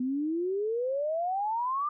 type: exponential sweep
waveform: sine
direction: up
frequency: 246.9 to 1212 Hz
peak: -27 dBFS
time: 0-1.89 s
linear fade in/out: 5 ms
effects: none